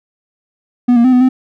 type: tone with pitch steps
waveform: triangle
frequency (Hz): 245.2 / 235.2 / 256.5 / 249.4 / 257.8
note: B3 / A#3 / C4 / B3 / C4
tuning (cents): -12 / +16 / -34 / +17 / -26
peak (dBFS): -4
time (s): 0.88-1.29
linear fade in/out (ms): 10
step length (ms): 82
effects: none